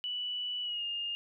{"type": "tone with pitch glide", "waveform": "sine", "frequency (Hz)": [2960, 2826], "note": ["F#7", "F7"], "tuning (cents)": [0, 20], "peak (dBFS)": -33, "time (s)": [0.04, 1.15], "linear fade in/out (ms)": 0, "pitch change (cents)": -80, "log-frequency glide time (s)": [0.62, 0.84], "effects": []}